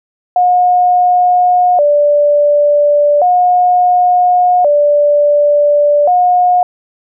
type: tone with vibrato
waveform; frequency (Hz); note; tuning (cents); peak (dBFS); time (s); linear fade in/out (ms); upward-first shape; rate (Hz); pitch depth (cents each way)
sine; 649; E5; -27; -6; 0.36-6.63; 2; square; 0.35; 180
effects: none